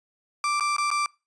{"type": "tone with dropouts", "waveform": "35% pulse", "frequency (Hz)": 1174.7, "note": "D6", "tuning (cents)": 0, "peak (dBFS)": -21, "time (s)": [0.44, 1.06], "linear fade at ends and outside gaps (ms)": 1, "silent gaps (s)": [[0.598, 0.607], [0.765, 0.782], [0.904, 0.913]], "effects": ["noise-tail reverb RT60 0.3 s tail -25 dB re dry", "resampled to 22050 Hz"]}